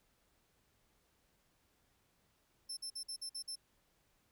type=tone bursts; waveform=30% pulse; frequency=5320 Hz; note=E8; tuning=15 cents sharp; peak=-37 dBFS; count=7; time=2.69-3.557 s; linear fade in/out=10 ms; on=81 ms; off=50 ms; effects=pink hiss -75 dBFS RMS until 4.31 s